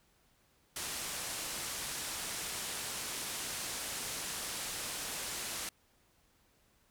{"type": "low-pass noise", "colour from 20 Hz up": "white", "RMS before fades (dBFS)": -40, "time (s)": [0.76, 5.69], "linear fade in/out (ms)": 2, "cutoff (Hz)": 11000, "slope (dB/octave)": 24, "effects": ["pink hiss -70 dBFS RMS until 6.9 s"]}